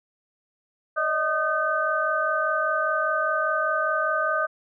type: tone cluster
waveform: sine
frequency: 586 / 631 / 1229 / 1533 Hz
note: D5 / D#5 / D#6 / G6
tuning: -4 / +24 / -22 / -39 cents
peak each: -33 / -27 / -25 / -26 dBFS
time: 0.96-4.47 s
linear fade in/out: 20 ms
effects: none